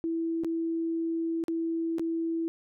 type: tone with dropouts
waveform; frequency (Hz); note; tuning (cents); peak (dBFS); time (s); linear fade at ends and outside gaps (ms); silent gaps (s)
sine; 329.6; E4; 0; -27; 0.04-2.48; 0; 0.436-0.446 / 1.439-1.482 / 1.984-1.995
effects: none